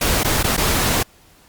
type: noise with dropouts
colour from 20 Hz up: pink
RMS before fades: -18 dBFS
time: 0.01-1.03 s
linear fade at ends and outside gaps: 5 ms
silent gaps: 0.234-0.245 / 0.43-0.441 / 0.567-0.576 s
effects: pink hiss -51 dBFS RMS until 1.48 s + Opus 48 kbps